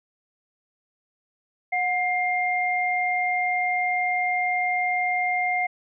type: tone pair together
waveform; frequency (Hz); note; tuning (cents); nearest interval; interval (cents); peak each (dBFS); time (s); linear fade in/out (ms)
sine; 728 / 2111; F#5 / C7; -28 / +15; octave + tritone; 1843; -24; 1.72-5.67; 10
effects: none